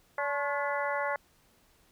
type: harmonic tone with a mistuned harmonic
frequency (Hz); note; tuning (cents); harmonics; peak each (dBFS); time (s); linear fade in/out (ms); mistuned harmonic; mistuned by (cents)
286.4; D4; -43; 2 / 3 / 4 / 5 / 6 / 7; -33 / -35 / -36 / -37 / -38 / -38; 0.18-1.16; 2; 4; -86
effects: pink hiss -65 dBFS RMS until 1.91 s